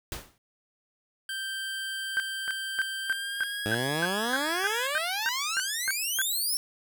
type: noise with exponential decay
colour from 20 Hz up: pink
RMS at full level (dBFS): -32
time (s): 0.12-0.38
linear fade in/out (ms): 1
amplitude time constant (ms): 55
type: tone with pitch glide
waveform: 25% pulse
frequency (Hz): 1568 to 1670.9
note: G6 to G#6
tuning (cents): 0 to +10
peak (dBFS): -28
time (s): 1.29-4.87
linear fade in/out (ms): 2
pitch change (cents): +110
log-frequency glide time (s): 3.03-3.76
type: tone bursts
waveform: sine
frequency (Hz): 1560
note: G6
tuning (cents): -9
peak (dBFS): -24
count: 14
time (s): 2.17-6.216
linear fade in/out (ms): 0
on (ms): 29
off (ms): 280
type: exponential sweep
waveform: 10% pulse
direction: up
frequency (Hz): 103 to 5500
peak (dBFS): -20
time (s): 3.66-6.57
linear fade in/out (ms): 0
effects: none